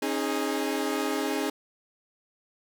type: chord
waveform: sawtooth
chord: C# suspended second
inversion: none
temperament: equal with one note detuned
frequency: 271.6 / 311.1 / 415.3 Hz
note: C#4 / D#4 / G#4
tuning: -35 / 0 / 0 cents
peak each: -27 dBFS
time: 0.02-1.5 s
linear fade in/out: 5 ms
effects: none